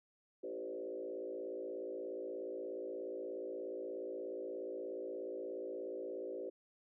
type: tone with frequency modulation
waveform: sine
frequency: 445.8 Hz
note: A4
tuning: 23 cents sharp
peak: -40 dBFS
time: 0.43-6.5 s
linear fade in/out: 10 ms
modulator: 56.8 Hz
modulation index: 2
effects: none